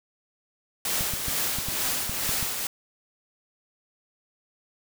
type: noise with tremolo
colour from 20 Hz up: white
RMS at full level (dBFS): -26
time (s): 0.85-2.67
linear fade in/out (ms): 2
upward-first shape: triangle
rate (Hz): 2.2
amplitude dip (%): 50
type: clicks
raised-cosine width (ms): 5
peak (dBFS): -21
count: 8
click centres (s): 1.009 / 1.137 / 1.283 / 1.586 / 1.686 / 2.095 / 2.292 / 2.428
effects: none